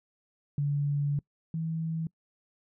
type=tone pair in turn; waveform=sine; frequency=143.8 / 162.03 Hz; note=D3 / E3; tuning=-36 / -29 cents; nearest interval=major second; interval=207 cents; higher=second; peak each=-25 / -29 dBFS; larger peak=first; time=0.58-1.19 / 1.54-2.07 s; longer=first; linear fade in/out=2 ms; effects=noise-tail reverb RT60 0.1 s tail -24 dB re dry